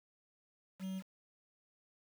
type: tone with quantisation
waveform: triangle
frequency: 189.4 Hz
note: F#3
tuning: 41 cents sharp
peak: -36 dBFS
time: 0.79-1.03 s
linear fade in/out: 50 ms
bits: 9
effects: none